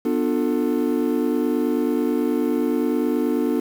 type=chord; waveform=triangle; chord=B half-diminished seventh; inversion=none; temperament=just; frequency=246.9 / 296.3 / 355.6 / 444.5 Hz; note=B3 / D4 / F4 / A4; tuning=0 / +15 / +31 / +18 cents; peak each=-21 / -21 / -24 / -24 dBFS; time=0.05-3.6 s; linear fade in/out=5 ms; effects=7-bit